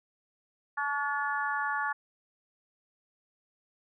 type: harmonic tone with a mistuned harmonic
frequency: 287.5 Hz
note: D4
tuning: 37 cents flat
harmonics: 3 / 4 / 5 / 6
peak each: -34 / -34 / -34 / -34 dBFS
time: 0.77-1.93 s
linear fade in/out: 10 ms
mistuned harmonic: 4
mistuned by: -26 cents
effects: none